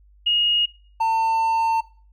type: tone pair in turn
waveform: sine / triangle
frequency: 2868 / 899.7 Hz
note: F7 / A5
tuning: +45 / +38 cents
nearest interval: octave + minor sixth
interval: 2007 cents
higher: first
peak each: -16 / -15 dBFS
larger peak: second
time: 0.26-0.66 / 1-1.81 s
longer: second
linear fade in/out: 10 ms
effects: noise-tail reverb RT60 0.4 s tail -19 dB re dry + added 50 Hz sine -50 dBFS peak until 2.12 s